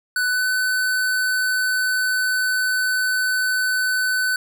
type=tone with pitch glide; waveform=square; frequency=1492 to 1508.5 Hz; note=F#6 to F#6; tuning=+14 to +33 cents; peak=-19 dBFS; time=0.16-4.36 s; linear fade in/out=2 ms; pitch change=+19 cents; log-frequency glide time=0.29-0.46 s; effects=none